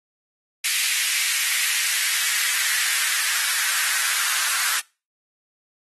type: noise with high-pass filter sweep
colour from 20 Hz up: white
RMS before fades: -22 dBFS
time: 0.64-4.8 s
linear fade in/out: 5 ms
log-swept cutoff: 2200 to 1400 Hz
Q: 2.4
effects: noise-tail reverb RT60 0.3 s tail -23 dB re dry + AAC 32 kbps